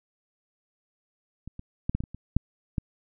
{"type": "clicks", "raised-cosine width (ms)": 5, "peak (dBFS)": [-26, -26, -13, -14, -17, -26, -26, -8, -14], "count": 9, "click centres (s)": [1.476, 1.594, 1.895, 1.95, 2.005, 2.038, 2.146, 2.366, 2.782], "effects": []}